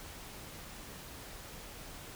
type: silence
effects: pink hiss -48 dBFS RMS until 2.15 s